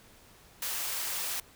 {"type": "high-pass noise", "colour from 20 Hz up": "white", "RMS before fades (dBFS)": -34, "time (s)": [0.62, 1.4], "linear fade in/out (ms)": 2, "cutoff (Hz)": 560, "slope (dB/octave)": 12, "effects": ["pink hiss -57 dBFS RMS until 1.55 s"]}